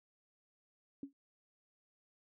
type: tone with exponential decay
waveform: sine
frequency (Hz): 277.2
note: C#4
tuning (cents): 0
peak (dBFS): -37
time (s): 1.03-1.13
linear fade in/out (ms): 2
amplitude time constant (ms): 20
effects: none